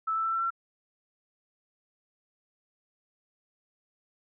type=tone with pitch steps; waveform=sine; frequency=1312 / 1322.7 / 1333.4 / 1344.2 / 1355.1 Hz; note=E6 / E6 / E6 / E6 / E6; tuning=-9 / +5 / +19 / +33 / +47 cents; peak=-26 dBFS; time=0.07-0.505 s; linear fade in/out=10 ms; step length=87 ms; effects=none